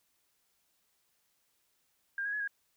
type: tone with pitch steps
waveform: sine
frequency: 1602 / 1651 / 1695 / 1636 Hz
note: G6 / G#6 / G#6 / G#6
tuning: +37 / -11 / +35 / -26 cents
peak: -32 dBFS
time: 2.18-2.476 s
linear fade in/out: 2 ms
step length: 74 ms
effects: white hiss -75 dBFS RMS until 2.76 s